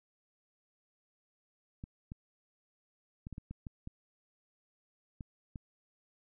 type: clicks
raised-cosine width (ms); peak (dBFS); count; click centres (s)
5; -30; 10; 1.839 / 2.119 / 3.269 / 3.327 / 3.381 / 3.51 / 3.668 / 3.874 / 5.208 / 5.558
effects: none